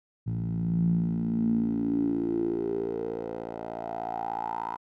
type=tone with band-pass filter sweep; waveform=10% pulse; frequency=56.7 Hz; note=A#1; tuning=47 cents flat; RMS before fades=-29 dBFS; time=0.26-4.77 s; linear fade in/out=20 ms; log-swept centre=130 to 990 Hz; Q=8; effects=none